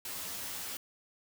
white noise with comb filter, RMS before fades -40 dBFS, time 0.05-0.77 s, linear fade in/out 2 ms, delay 11 ms, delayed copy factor +0.9, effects none

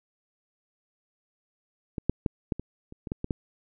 clicks, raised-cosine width 3 ms, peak -18 / -9 / -12 / -13 / -21 / -30 / -23 / -17 / -17 / -14 dBFS, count 10, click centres 1.982 / 2.096 / 2.262 / 2.522 / 2.596 / 2.924 / 3.072 / 3.119 / 3.244 / 3.308 s, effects none

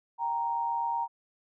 sine tone pair together, 784 / 932.3 Hz, G5 / A#5, 0 / 0 cents, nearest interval minor third, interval 300 cents, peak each -35 / -28 dBFS, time 0.18-1.08 s, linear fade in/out 50 ms, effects none

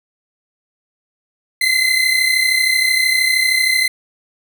30% pulse tone pair together, 2040 / 2073 Hz, C7 / C7, -44 / -17 cents, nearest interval unison, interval 27 cents, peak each -13 dBFS, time 1.61-3.88 s, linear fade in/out 5 ms, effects none

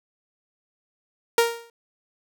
sawtooth tone with exponential decay, 466.2 Hz, A#4, in tune, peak -9 dBFS, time 1.38-1.7 s, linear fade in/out 2 ms, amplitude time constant 69 ms, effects none

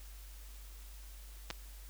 clicks, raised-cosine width 0.2 ms, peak -20 / -24 dBFS, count 2, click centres 1.503 / 1.509 s, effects added 49 Hz sine -48 dBFS peak until 1.89 s + white hiss -58 dBFS RMS until 1.89 s

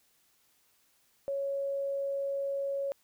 sine tone, 554.4 Hz, C#5, in tune, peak -30 dBFS, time 1.28-2.92 s, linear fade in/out 0 ms, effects white hiss -69 dBFS RMS until 3.03 s

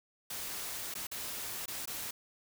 white noise with dropouts, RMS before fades -40 dBFS, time 0.3-2.11 s, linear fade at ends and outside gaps 5 ms, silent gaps 0.941-0.951 / 1.07-1.114 / 1.659-1.679 / 1.857-1.874 s, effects none

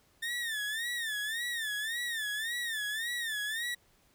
30% pulse tone with vibrato, 1800 Hz, A6, 39 cents sharp, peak -30 dBFS, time 0.22-3.75 s, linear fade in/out 10 ms, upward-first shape sine, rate 1.8 Hz, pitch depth 130 cents each way, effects pink hiss -67 dBFS RMS until 4.14 s

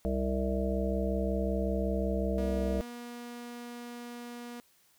harmonic tone, 65.41 Hz, C2, in tune, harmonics 1 / 3 / 5 / 7 / 9 / 10, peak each -32 / -33 / -38 / -36 / -37 / -38 dBFS, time 0.05-2.81 s, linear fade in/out 0 ms
sawtooth tone, 240 Hz, B3, 49 cents flat, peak -37 dBFS, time 2.38-4.6 s, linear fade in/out 0 ms
effects white hiss -66 dBFS RMS until 4.98 s

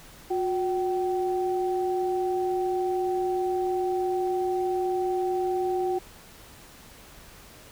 sine tone pair together, 362.1 / 766 Hz, F#4 / G5, -37 / -40 cents, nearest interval octave + minor second, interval 1297 cents, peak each -25 / -29 dBFS, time 0.3-5.99 s, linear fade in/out 10 ms, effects pink hiss -49 dBFS RMS until 7.71 s

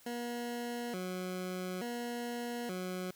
20% pulse tone with vibrato, 209.4 Hz, G#3, 15 cents sharp, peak -32 dBFS, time 0.06-3.11 s, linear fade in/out 5 ms, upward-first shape square, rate 0.57 Hz, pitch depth 230 cents each way, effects white hiss -61 dBFS RMS until 3.15 s

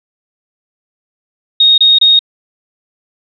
sine tone bursts, 3729 Hz, A#7, in tune, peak -4 dBFS, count 3, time 1.6-2.192 s, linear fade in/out 5 ms, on 180 ms, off 26 ms, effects none

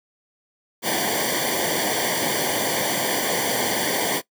pink noise with comb filter, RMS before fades -23 dBFS, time 0.82-4.22 s, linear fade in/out 50 ms, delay 0.76 ms, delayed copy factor -0.9, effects noise-tail reverb RT60 0.1 s tail -19 dB re dry + high-pass 150 Hz 12 dB/octave

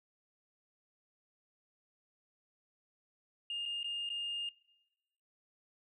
sine tone with dropouts, 2825 Hz, F7, 19 cents sharp, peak -35 dBFS, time 3.5-4.49 s, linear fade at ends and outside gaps 2 ms, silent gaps 3.655-3.659 / 3.831-3.843 / 4.091-4.101 s, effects noise-tail reverb RT60 1.0 s tail -21 dB re dry + tanh soft clip ceiling -32 dBFS

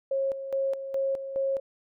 sine tone with tremolo, 542 Hz, C#5, 39 cents flat, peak -24 dBFS, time 0.11-1.6 s, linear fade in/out 5 ms, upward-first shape square, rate 2.4 Hz, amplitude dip 65%, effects none

